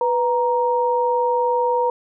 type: tone pair together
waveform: sine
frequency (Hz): 493.9 / 936.4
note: B4 / A#5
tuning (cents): 0 / +8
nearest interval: major seventh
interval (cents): 1108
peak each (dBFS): -19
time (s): 0.01-1.9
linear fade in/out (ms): 2
effects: none